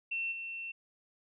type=tone with level steps; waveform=sine; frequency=2700 Hz; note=E7; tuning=41 cents sharp; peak=-32 / -38 dBFS; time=0.11-0.72 s; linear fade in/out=10 ms; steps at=0.31 s; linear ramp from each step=20 ms; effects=none